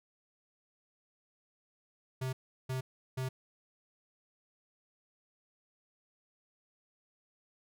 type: tone bursts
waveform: square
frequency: 130 Hz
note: C3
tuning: 11 cents flat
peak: -34 dBFS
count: 3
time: 2.21-3.29 s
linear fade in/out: 10 ms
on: 120 ms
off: 360 ms
effects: none